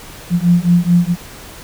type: beating tone pair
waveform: sine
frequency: 172.2 / 176.8 Hz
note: F3 / F3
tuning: -24 / +22 cents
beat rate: 4.6 Hz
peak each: -12 dBFS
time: 0.3-1.16 s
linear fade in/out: 50 ms
effects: pink hiss -35 dBFS RMS until 1.63 s